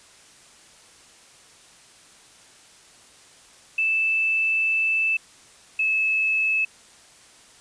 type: tone pair in turn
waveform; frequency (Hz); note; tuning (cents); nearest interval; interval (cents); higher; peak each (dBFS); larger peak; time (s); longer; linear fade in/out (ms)
sine; 2637 / 2602; E7 / E7; 0 / -23; unison; 23; first; -19; neither; 3.78-5.17 / 5.79-6.65; first; 5
effects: white hiss -51 dBFS RMS until 7.6 s + resampled to 22050 Hz